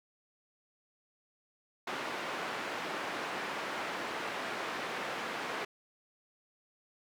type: band-pass noise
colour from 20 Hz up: white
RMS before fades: -38 dBFS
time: 1.87-5.65 s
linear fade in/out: 5 ms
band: 240 to 1800 Hz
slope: 12 dB/octave
effects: none